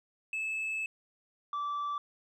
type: tone pair in turn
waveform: sine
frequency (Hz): 2609 / 1162.2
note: E7 / D6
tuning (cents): -18 / -18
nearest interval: octave + major second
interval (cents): 1400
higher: first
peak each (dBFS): -29 / -29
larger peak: neither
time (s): 0.33-0.86 / 1.53-1.98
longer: first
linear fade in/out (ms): 2
effects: tanh soft clip ceiling -31 dBFS